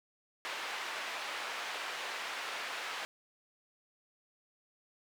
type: band-pass noise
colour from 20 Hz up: white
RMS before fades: -40 dBFS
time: 0.45-3.05 s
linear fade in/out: 0 ms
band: 610 to 2600 Hz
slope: 12 dB/octave
effects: none